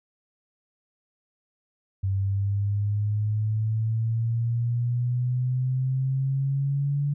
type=exponential sweep; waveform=sine; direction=up; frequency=96.3 to 144.3 Hz; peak=-22 dBFS; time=2.03-7.14 s; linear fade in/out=10 ms; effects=none